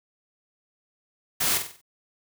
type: noise with echo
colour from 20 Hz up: white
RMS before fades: -24 dBFS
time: 1.4-1.58 s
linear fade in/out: 10 ms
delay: 47 ms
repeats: 5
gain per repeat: -7 dB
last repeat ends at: 1.815 s
effects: none